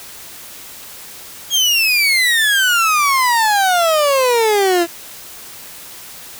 30% pulse exponential sweep, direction down, 3300 to 332.8 Hz, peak -9 dBFS, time 1.5-4.87 s, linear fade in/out 50 ms, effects white hiss -35 dBFS RMS until 6.39 s

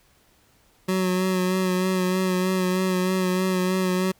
25% pulse tone with vibrato, 185 Hz, F#3, in tune, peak -17 dBFS, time 0.88-4.12 s, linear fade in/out 10 ms, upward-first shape sine, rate 3.2 Hz, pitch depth 25 cents each way, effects pink hiss -60 dBFS RMS until 4.19 s

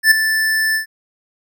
square tone with ADSR envelope, 1760 Hz, A6, in tune, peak -5 dBFS, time 0.03-0.86 s, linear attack 82 ms, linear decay 8 ms, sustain -10 dB, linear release 110 ms, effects none

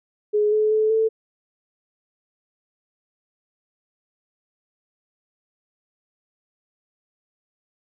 sine tone with pitch steps, 419.7 / 429 / 433.4 / 443 Hz, G#4 / A4 / A4 / A4, +18 / -44 / -26 / +12 cents, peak -16 dBFS, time 0.33-1.09 s, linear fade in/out 20 ms, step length 190 ms, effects none

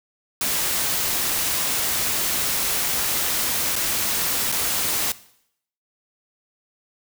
white noise with dropouts, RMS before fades -23 dBFS, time 0.41-5.12 s, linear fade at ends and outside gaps 2 ms, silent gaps 3.756-3.762 / 4.518-4.523 s, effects noise-tail reverb RT60 0.7 s tail -18 dB re dry

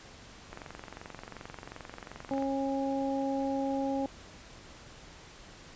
click train, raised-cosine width 0.5 ms, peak -27 dBFS, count 44, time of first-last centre 0.53-2.424 s, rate 22.7 Hz
harmonic tone, 272.4 Hz, C#4, 30 cents flat, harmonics 1 / 2 / 3, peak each -31 / -34 / -36 dBFS, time 2.31-4.06 s, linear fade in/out 0 ms
effects pink hiss -51 dBFS RMS until 5.75 s + resampled to 16000 Hz

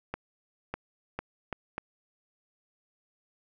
accelerating click train, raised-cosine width 0.5 ms, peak -18 dBFS, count 5, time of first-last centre 0.14-1.781 s, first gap 600 ms, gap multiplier 0.75, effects none

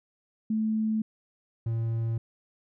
sine / triangle tone pair in turn, 218.4 / 114.17 Hz, A3 / A#2, -13 / -36 cents, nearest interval major seventh, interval 1123 cents, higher first, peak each -24 dBFS, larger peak neither, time 0.5-1.02 / 1.66-2.18 s, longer neither, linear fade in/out 5 ms, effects none

